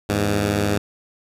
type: tone pair together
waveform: 10% pulse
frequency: 80.5 / 102.53 Hz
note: E2 / G#2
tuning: -41 / -22 cents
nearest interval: major third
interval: 419 cents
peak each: -18 / -11 dBFS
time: 0.09-0.78 s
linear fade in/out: 5 ms
effects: resampled to 32000 Hz